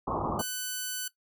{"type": "low-pass noise", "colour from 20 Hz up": "white", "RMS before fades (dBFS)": -31, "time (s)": [0.07, 0.42], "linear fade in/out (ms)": 10, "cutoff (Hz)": 1200, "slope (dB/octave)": 96}
{"type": "tone", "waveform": "5% pulse", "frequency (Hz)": 1500, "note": "F#6", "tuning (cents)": 23, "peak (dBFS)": -21, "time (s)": [0.39, 1.08], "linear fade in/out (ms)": 5}
{"effects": ["noise-tail reverb RT60 0.1 s tail -17 dB re dry"]}